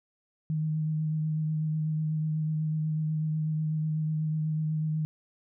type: tone with vibrato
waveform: sine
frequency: 155.56 Hz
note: D#3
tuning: in tune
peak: -26 dBFS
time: 0.5-5.05 s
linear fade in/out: 0 ms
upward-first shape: triangle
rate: 8.1 Hz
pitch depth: 21 cents each way
effects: none